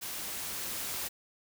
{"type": "noise with level ramp", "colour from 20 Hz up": "white", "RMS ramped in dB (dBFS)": [-39, -36], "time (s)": [0.01, 1.09], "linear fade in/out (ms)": 20, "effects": []}